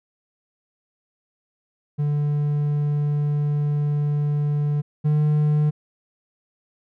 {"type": "tone pair in turn", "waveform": "triangle", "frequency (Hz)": [146.83, 150.18], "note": ["D3", "D3"], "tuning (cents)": [0, 39], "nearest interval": "unison", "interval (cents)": 39, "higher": "second", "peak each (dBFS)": [-17, -14], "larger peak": "second", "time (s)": [[1.98, 4.82], [5.04, 5.71]], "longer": "first", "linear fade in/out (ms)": 20, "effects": []}